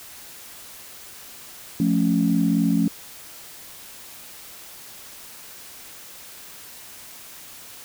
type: chord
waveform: sine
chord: F augmented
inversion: none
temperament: equal with one note detuned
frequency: 174.61 / 218.7 / 277.2 Hz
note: F3 / A3 / C#4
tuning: 0 / -10 / 0 cents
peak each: -21 dBFS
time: 1.8-2.88 s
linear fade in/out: 2 ms
effects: tanh soft clip ceiling -8 dBFS + white hiss -42 dBFS RMS until 7.84 s